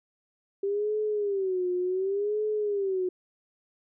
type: tone with vibrato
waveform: sine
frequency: 392 Hz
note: G4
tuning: in tune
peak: -25 dBFS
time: 0.63-3.09 s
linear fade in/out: 5 ms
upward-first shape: sine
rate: 0.68 Hz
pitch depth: 150 cents each way
effects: none